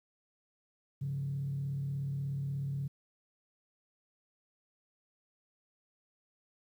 sine tone with frequency modulation, 138.59 Hz, C#3, in tune, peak -32 dBFS, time 1.01-2.88 s, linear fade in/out 10 ms, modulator 36.6 Hz, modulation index 0.41, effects tanh soft clip ceiling -28 dBFS + 11-bit

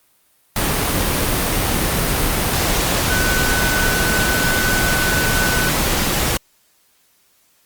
sine tone in noise, 1503 Hz, F#6, 27 cents sharp, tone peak -20 dBFS, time 3.1-5.69 s, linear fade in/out 2 ms, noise pink, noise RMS -18 dBFS, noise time 0.56-6.37 s, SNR -5 dB, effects white hiss -58 dBFS RMS until 7.65 s + Opus 32 kbps

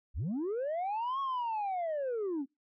sine linear two-way sweep, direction up then down, 42.01 to 1110 to 254.9 Hz, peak -29 dBFS, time 0.14-2.46 s, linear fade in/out 50 ms, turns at 1.2 s, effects noise-tail reverb RT60 0.2 s tail -24 dB re dry + tanh soft clip ceiling -30 dBFS

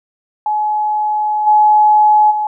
sine tone with level steps, 848 Hz, G#5, 36 cents sharp, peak -13 / -6 / -14 dBFS, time 0.46-2.47 s, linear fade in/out 2 ms, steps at 1.46 / 2.3 s, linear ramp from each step 20 ms, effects none

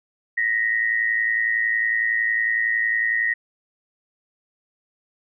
sine tone pair together, 1864.6 / 1975.5 Hz, A#6 / B6, 0 / 0 cents, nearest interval minor second, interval 100 cents, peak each -20 / -24 dBFS, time 0.37-3.34 s, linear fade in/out 10 ms, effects none

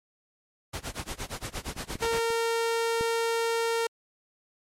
pink noise with tremolo, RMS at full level -33 dBFS, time 0.73-2.2 s, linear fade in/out 10 ms, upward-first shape sine, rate 8.6 Hz, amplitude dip 95%
clicks, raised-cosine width 3 ms, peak -28 / -22 / -31 / -22 dBFS, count 4, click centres 1.765 / 1.955 / 2.304 / 3.01 s
sawtooth tone, 459.6 Hz, A#4, 25 cents flat, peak -21 dBFS, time 2.02-3.87 s, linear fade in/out 5 ms
effects low-pass 11000 Hz 12 dB/octave + MP3 64 kbps

